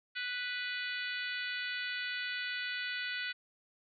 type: harmonic tone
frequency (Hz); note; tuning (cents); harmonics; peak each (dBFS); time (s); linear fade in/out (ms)
493.9; B4; 0; 3 / 4 / 5 / 6 / 7 / 8 / 9; -39 / -41 / -43 / -45 / -46 / -47 / -48; 0.15-3.33; 20
effects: none